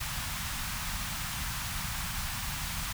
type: band-stop noise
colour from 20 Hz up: pink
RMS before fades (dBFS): -35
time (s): 0-2.93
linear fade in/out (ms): 10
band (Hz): 190 to 870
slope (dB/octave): 24
effects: none